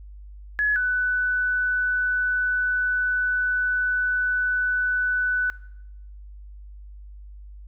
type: tone pair in turn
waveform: sine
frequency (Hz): 1694 / 1493.8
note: G#6 / F#6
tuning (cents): +34 / +16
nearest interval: major second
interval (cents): 218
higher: first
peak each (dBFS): -19 / -20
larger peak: first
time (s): 0.59-0.76 / 0.76-5.5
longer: second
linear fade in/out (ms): 0
effects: noise-tail reverb RT60 0.8 s tail -20 dB re dry + added 50 Hz sine -39 dBFS peak until 7.67 s